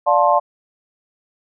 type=chord; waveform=sine; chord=D minor seventh; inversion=none; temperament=just; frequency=587.3 / 704.8 / 881 / 1057.2 Hz; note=D5 / F5 / A5 / C6; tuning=0 / +16 / +2 / +18 cents; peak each=-17 dBFS; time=0.06-0.4 s; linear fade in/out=20 ms; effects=none